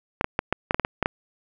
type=clicks; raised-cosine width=0.5 ms; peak=-6 dBFS; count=10; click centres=0.211 / 0.244 / 0.391 / 0.526 / 0.709 / 0.745 / 0.797 / 0.849 / 1.027 / 1.059 s; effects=none